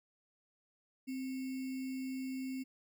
sine tone with sample-and-hold, 261.6 Hz, C4, in tune, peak -37 dBFS, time 1.07-2.64 s, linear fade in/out 20 ms, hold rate 2450 Hz, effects none

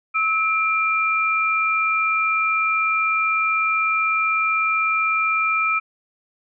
sine tone pair together, 1300 / 2376 Hz, E6 / D7, -24 / +20 cents, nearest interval minor seventh, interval 1044 cents, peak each -20 dBFS, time 0.14-5.8 s, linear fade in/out 20 ms, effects none

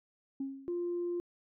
sine tone with exponential decay, 271.2 Hz, C#4, 38 cents flat, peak -31 dBFS, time 0.4-0.91 s, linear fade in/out 5 ms, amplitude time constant 110 ms
sine tone, 349.1 Hz, F4, 1 cent flat, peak -31 dBFS, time 0.68-1.2 s, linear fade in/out 0 ms
effects tanh soft clip ceiling -28 dBFS

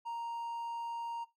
triangle tone, 932.3 Hz, A#5, in tune, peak -35 dBFS, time 0.05-1.25 s, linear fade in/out 20 ms, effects noise-tail reverb RT60 0.2 s tail -18 dB re dry

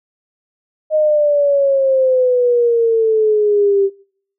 sine exponential sweep, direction down, 623 to 390 Hz, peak -10 dBFS, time 0.9-3.9 s, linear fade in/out 50 ms, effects noise-tail reverb RT60 0.6 s tail -24 dB re dry

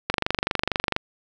click train, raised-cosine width 0.3 ms, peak -5 dBFS, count 22, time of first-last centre 0.1-0.964 s, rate 24.3 Hz, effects none

